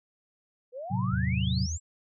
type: exponential sweep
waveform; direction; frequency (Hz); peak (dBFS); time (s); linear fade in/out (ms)
sine; up; 474.5 to 7770; -35; 0.72-1.8; 50
type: chord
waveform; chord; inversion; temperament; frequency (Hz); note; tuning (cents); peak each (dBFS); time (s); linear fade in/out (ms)
sine; F# diminished; first; equal; 110 / 130.81 / 185; A2 / C3 / F#3; 0 / 0 / 0; -30; 0.9-1.67; 20
type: tone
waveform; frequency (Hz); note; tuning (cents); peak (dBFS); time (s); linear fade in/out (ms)
sine; 80.3; E2; -45; -30; 1.11-1.78; 20
effects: none